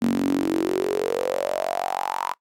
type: tone with high-pass filter sweep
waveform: sawtooth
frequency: 46.21 Hz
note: F#1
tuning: 1 cent flat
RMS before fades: -24 dBFS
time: 0.01-2.34 s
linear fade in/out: 20 ms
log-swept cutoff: 230 to 1000 Hz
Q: 8.9
effects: noise-tail reverb RT60 0.1 s tail -22 dB re dry + AAC 64 kbps